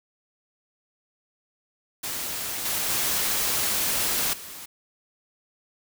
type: noise with level steps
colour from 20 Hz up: white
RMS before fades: -31 / -27 / -25 / -40 dBFS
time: 2.03-4.66 s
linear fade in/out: 10 ms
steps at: 2.65 / 2.89 / 4.33 s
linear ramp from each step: 5 ms
effects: none